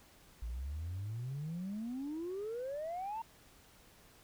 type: exponential sweep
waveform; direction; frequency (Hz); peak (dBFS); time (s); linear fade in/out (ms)
sine; up; 54.1 to 927; -36; 0.42-3.22; 5
effects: tanh soft clip ceiling -35 dBFS + pink hiss -62 dBFS RMS until 4.23 s